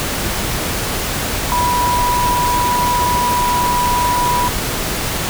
sine tone in noise, 979 Hz, B5, 15 cents flat, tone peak -14 dBFS, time 1.52-4.48 s, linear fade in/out 0 ms, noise pink, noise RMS -20 dBFS, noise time 0-5.29 s, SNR +3 dB, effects none

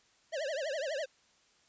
square tone with vibrato, 587.3 Hz, D5, in tune, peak -34 dBFS, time 0.32-1.06 s, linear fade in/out 20 ms, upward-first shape triangle, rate 12 Hz, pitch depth 240 cents each way, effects white hiss -67 dBFS RMS until 1.68 s + resampled to 16000 Hz

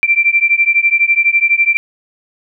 sine beating tone pair, 2347 / 2359 Hz, D7 / D7, -2 / +7 cents, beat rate 12 Hz, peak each -12 dBFS, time 0.03-1.77 s, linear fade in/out 0 ms, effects none

